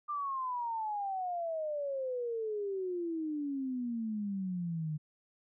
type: exponential sweep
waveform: sine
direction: down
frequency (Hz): 1200 to 150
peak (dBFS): -33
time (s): 0.08-4.98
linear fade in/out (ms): 20
effects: none